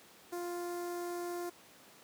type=tone with notch filter; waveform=sawtooth; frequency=349.9 Hz; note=F4; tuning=3 cents sharp; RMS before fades=-39 dBFS; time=0.32-1.5 s; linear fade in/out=10 ms; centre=2900 Hz; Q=0.56; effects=pink hiss -58 dBFS RMS until 2.03 s + high-pass 200 Hz 12 dB/octave